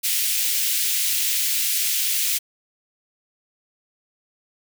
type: high-pass noise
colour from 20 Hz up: white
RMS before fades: -22 dBFS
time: 0.03-2.39 s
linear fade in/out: 20 ms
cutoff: 2200 Hz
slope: 24 dB/octave
effects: none